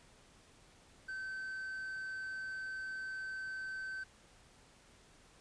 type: tone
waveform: triangle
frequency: 1540 Hz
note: G6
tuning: 31 cents flat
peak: -38 dBFS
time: 1.08-4.04 s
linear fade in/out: 10 ms
effects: pink hiss -63 dBFS RMS until 5.4 s + resampled to 22050 Hz